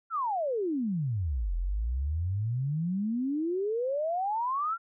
sine exponential two-way sweep, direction down then up, 1400 to 41.2 to 1400 Hz, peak -27 dBFS, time 0.1-4.78 s, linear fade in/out 50 ms, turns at 1.55 s, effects none

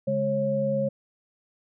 sine tone cluster, 140.2 / 209 / 546 Hz, C#3 / G#3 / C#5, +20 / +11 / -26 cents, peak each -31 / -29 / -24 dBFS, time 0.07-0.89 s, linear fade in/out 10 ms, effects none

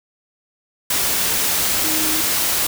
sine tone in noise, 313 Hz, D#4, 10 cents sharp, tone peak -26 dBFS, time 1.84-2.21 s, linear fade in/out 5 ms, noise white, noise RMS -19 dBFS, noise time 0.9-2.67 s, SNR -10 dB, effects none

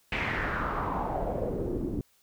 pink noise with low-pass filter sweep, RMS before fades -31 dBFS, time 0.12-2.01 s, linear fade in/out 2 ms, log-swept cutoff 2500 to 280 Hz, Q 3.5, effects white hiss -66 dBFS RMS until 2.22 s

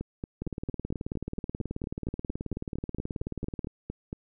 two click trains, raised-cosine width 3 ms, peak -20 / -21 dBFS, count 61 / 19, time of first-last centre 0.42-3.646 / 0.01-4.129 s, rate 18.6 / 4.37 Hz, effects none

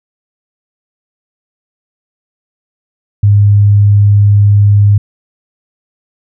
sine tone, 102.3 Hz, G#2, 26 cents flat, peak -3 dBFS, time 3.23-4.98 s, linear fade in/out 5 ms, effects none

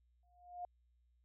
sine tone with exponential growth, 710 Hz, F5, 28 cents sharp, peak -39 dBFS, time 0.23-0.65 s, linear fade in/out 2 ms, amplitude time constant 91 ms, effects added 60 Hz sine -70 dBFS peak until 1.24 s

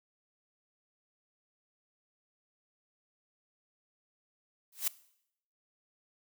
blue noise with exponential growth, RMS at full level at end -26 dBFS, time 4.72-4.88 s, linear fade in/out 5 ms, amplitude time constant 34 ms, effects noise-tail reverb RT60 0.7 s tail -19 dB re dry

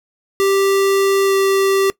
square tone with pitch glide, 392 to 389.7 Hz, G4 to G4, 0 to -10 cents, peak -13 dBFS, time 0.4-1.9 s, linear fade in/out 0 ms, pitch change -10 cents, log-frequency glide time 1.25-1.33 s, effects noise-tail reverb RT60 0.1 s tail -20 dB re dry

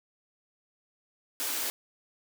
white high-pass noise, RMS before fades -32 dBFS, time 1.4-1.7 s, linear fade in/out 0 ms, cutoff 240 Hz, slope 48 dB/octave, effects none

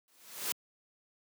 white noise with exponential growth, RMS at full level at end -31 dBFS, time 0.08-0.52 s, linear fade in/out 0 ms, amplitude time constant 95 ms, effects high-pass 200 Hz 12 dB/octave

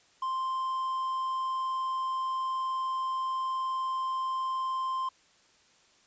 triangle tone, 1046.5 Hz, C6, in tune, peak -27 dBFS, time 0.22-5.09 s, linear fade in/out 5 ms, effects white hiss -63 dBFS RMS until 6.06 s + resampled to 16000 Hz

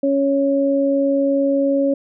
sine tone pair together, 277.2 / 554.4 Hz, C#4 / C#5, 0 / 0 cents, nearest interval octave, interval 1200 cents, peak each -17 dBFS, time 0.03-1.94 s, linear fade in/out 5 ms, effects none

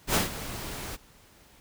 pink noise with ADSR envelope, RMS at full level -22 dBFS, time 0.07-0.97 s, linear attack 75 ms, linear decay 140 ms, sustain -15 dB, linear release 27 ms, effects pink hiss -57 dBFS RMS until 1.6 s

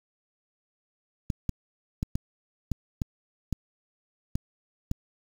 clicks, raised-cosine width 5 ms, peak -15 dBFS, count 9, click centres 1.302 / 1.493 / 2.029 / 2.155 / 2.717 / 3.018 / 3.527 / 4.355 / 4.914 s, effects 7-bit

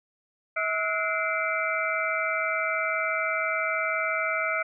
sine tone cluster, 643 / 1297 / 1449 / 2078 / 2322 Hz, E5 / E6 / F#6 / C7 / D7, -43 / -28 / -37 / -12 / -20 cents, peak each -31 dBFS, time 0.56-4.63 s, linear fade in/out 10 ms, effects none

